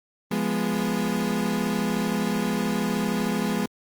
35% pulse chord, F diminished, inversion none, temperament equal, 174.61 / 207.7 / 246.9 Hz, F3 / Ab3 / Cb4, 0 / 0 / 0 cents, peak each -28 / -24 / -27 dBFS, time 0.31-3.66 s, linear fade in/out 5 ms, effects Opus 32 kbps

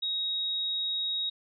sine tone, 3780 Hz, A#7, 23 cents sharp, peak -28 dBFS, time 0.02-1.3 s, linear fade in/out 10 ms, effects none

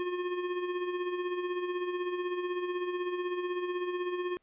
square tone with tremolo, 358.1 Hz, F4, 43 cents sharp, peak -30 dBFS, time 0-4.37 s, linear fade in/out 0 ms, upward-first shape sine, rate 16 Hz, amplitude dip 50%, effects pink hiss -74 dBFS RMS until 4.42 s + resampled to 8000 Hz

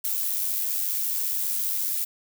violet noise with amplitude modulation, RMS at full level -25 dBFS, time 0.04-2.05 s, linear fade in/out 10 ms, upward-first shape sine, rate 94.7 Hz, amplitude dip 40%, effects none

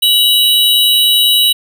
square tone pair together, 2960 / 3858 Hz, F#7 / B7, 0 / -41 cents, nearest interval perfect fourth, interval 459 cents, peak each -11 dBFS, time 0.02-1.53 s, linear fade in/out 10 ms, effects none

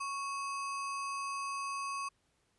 sine tone with sample-and-hold, 1108.7 Hz, C#6, in tune, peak -35 dBFS, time 0-2.09 s, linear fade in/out 10 ms, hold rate 3675 Hz, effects pink hiss -75 dBFS RMS until 2.58 s + resampled to 24000 Hz

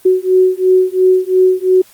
sine beating tone pair, 370 / 372.9 Hz, F#4 / F#4, 0 / +14 cents, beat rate 2.9 Hz, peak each -11 dBFS, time 0.05-1.82 s, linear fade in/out 10 ms, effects white hiss -45 dBFS RMS until 1.93 s + Opus 32 kbps

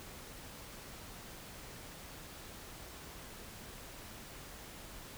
silence, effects pink hiss -50 dBFS RMS until 5.17 s

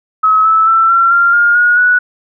sine tone with pitch steps, 1283 / 1308.4 / 1334.4 / 1360.9 / 1387.9 / 1415.4 / 1443.5 / 1472.1 Hz, E6 / E6 / E6 / F6 / F6 / F6 / F#6 / F#6, -47 / -13 / +21 / -45 / -11 / +23 / -43 / -9 cents, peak -6 dBFS, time 0.23-1.99 s, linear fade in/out 10 ms, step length 220 ms, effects none

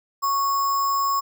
sine tone with sample-and-hold, 1108.7 Hz, C#6, in tune, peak -19 dBFS, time 0.22-1.21 s, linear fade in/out 20 ms, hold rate 6300 Hz, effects none

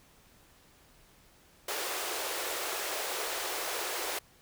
pink high-pass noise, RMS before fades -35 dBFS, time 1.68-4.19 s, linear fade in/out 5 ms, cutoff 360 Hz, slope 48 dB/octave, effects pink hiss -61 dBFS RMS until 4.41 s

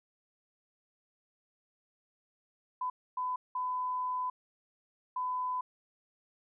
sine tone bursts at uneven times, 1005 Hz, B5, 30 cents sharp, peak -31 dBFS, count 4, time 2.81-2.9 / 3.17-3.36 / 3.55-4.3 / 5.16-5.61 s, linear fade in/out 5 ms, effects none

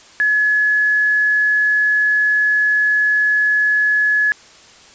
sine tone with quantisation, 1700 Hz, G#6, 40 cents sharp, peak -12 dBFS, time 0.2-4.32 s, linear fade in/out 0 ms, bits 7, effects white hiss -44 dBFS RMS until 4.94 s + resampled to 16000 Hz

